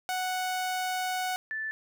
sawtooth / sine tone pair in turn, 740 / 1755.9 Hz, F#5 / A6, 0 / -4 cents, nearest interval octave + minor third, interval 1496 cents, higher second, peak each -25 / -31 dBFS, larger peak first, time 0.09-1.36 / 1.51-1.71 s, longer first, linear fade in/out 0 ms, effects none

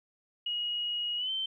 sine tone with pitch glide, 2893 to 3101 Hz, F#7 to G7, -40 to -19 cents, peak -30 dBFS, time 0.46-1.46 s, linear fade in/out 5 ms, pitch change +121 cents, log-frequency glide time 1.17-1.31 s, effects 12-bit

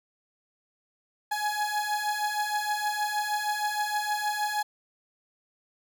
30% pulse beating tone pair, 835 / 841.4 Hz, G#5 / G#5, +9 / +22 cents, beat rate 6.4 Hz, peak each -29 / -26 dBFS, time 1.31-4.63 s, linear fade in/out 10 ms, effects none

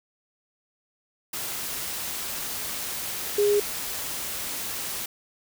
sine tone in noise, 411.4 Hz, G#4, 16 cents flat, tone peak -18 dBFS, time 3.38-3.6 s, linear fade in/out 5 ms, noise white, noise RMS -32 dBFS, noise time 1.33-5.06 s, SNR +11 dB, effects none

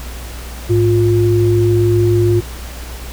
sine tone pair together, 106.54 / 352 Hz, G#2 / F4, +45 / +14 cents, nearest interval octave + major sixth, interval 2069 cents, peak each -12 dBFS, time 0.69-2.41 s, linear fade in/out 20 ms, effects added 60 Hz sine -27 dBFS peak until 3.12 s + pink hiss -33 dBFS RMS until 3.12 s

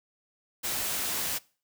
white noise, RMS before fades -31 dBFS, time 0.63-1.39 s, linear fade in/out 20 ms, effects noise-tail reverb RT60 0.4 s tail -23 dB re dry

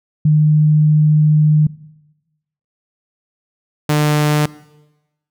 sine / sawtooth tone pair in turn, 152.4 / 149.78 Hz, D#3 / D3, -36 / +34 cents, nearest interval unison, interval 30 cents, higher first, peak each -8 dBFS, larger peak neither, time 0.25-1.67 / 3.89-4.46 s, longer first, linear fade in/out 5 ms, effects noise-tail reverb RT60 1.0 s tail -20 dB re dry

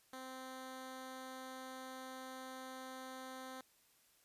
10% pulse tone, 260 Hz, C4, 11 cents flat, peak -39 dBFS, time 0.13-3.61 s, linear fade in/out 2 ms, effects white hiss -71 dBFS RMS until 4.24 s + resampled to 32000 Hz

